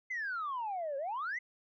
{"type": "exponential two-way sweep", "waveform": "sine", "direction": "down then up", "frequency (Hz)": [2093, 534, 2093], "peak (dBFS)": -33, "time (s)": [0.1, 1.39], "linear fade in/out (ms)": 10, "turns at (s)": 0.97, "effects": ["tanh soft clip ceiling -31 dBFS"]}